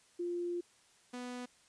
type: tone pair in turn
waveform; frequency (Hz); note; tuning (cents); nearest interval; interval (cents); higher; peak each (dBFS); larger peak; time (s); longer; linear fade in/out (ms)
sine / sawtooth; 349.1 / 247.3; F4 / B3; -1 / +3; tritone; 596; first; -34 / -37; first; 0.19-0.61 / 1.13-1.46; first; 10
effects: white hiss -66 dBFS RMS until 1.68 s + resampled to 22050 Hz